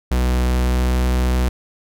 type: tone with pitch glide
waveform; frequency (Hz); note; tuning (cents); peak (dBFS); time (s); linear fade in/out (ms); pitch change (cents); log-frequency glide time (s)
45% pulse; 62.1 to 62.53; B1 to B1; +10 to +22; -15; 0.11-1.49; 5; +12; 0.62-0.82
effects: none